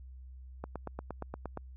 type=click train; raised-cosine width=1 ms; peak=-24 dBFS; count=9; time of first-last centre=0.64-1.573 s; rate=8.57 Hz; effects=added 64 Hz sine -46 dBFS peak until 1.76 s